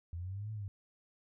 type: linear two-way sweep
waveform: sine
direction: up then down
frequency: 82.41 to 110 to 96.1 Hz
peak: -38 dBFS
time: 0.13-0.68 s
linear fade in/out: 0 ms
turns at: 0.52 s
effects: none